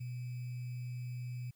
sine tone with sample-and-hold, 123.6 Hz, B2, 2 cents sharp, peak -38 dBFS, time 0-1.51 s, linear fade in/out 10 ms, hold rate 2450 Hz, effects white hiss -75 dBFS RMS until 1.55 s

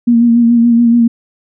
sine tone with vibrato, 235 Hz, A#3, 14 cents sharp, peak -5 dBFS, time 0.07-1.08 s, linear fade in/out 10 ms, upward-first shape sine, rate 7 Hz, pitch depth 32 cents each way, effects none

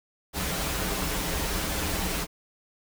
pink noise with comb filter, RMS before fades -29 dBFS, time 0.33-2.27 s, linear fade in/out 50 ms, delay 8.3 ms, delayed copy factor -0.65, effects none

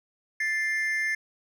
triangle tone pair together, 1760 / 2099 Hz, A6 / C7, 0 / +5 cents, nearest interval minor third, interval 305 cents, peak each -26 dBFS, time 0.4-1.15 s, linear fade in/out 5 ms, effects none

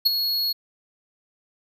square tone with ADSR envelope, 4330 Hz, C#8, 41 cents flat, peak -13 dBFS, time 0.05-0.53 s, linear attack 15 ms, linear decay 16 ms, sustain -9 dB, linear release 14 ms, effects none

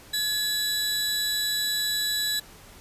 sawtooth tone pair together, 1700 / 3944 Hz, G#6 / B7, +40 / -3 cents, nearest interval octave + minor third, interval 1457 cents, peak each -28 / -22 dBFS, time 0.13-2.4 s, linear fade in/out 10 ms, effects pink hiss -49 dBFS RMS until 2.8 s + resampled to 32000 Hz

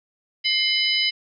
harmonic tone with a mistuned harmonic, 1000 Hz, B5, 21 cents sharp, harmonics 2 / 3 / 4 / 5, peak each -24 / -23 / -26 / -24 dBFS, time 0.44-1.11 s, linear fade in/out 20 ms, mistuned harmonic 2, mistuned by +94 cents, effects none

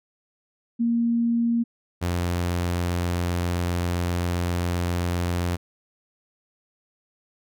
sine / sawtooth tone pair in turn, 233.8 / 87.58 Hz, A#3 / F2, +5 / +5 cents, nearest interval octave + perfect fourth, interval 1700 cents, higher first, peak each -19 dBFS, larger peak neither, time 0.79-1.64 / 2.01-5.57 s, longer second, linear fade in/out 20 ms, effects none

